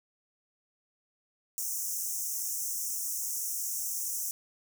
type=high-pass noise; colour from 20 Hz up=pink; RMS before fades=-34 dBFS; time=1.58-4.31 s; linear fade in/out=0 ms; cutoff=5600 Hz; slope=96 dB/octave; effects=none